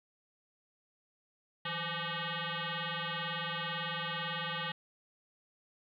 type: tone with frequency modulation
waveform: sine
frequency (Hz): 859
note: A5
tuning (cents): -42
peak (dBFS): -34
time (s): 1.65-4.72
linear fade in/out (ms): 5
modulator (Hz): 340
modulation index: 7.9
effects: 12-bit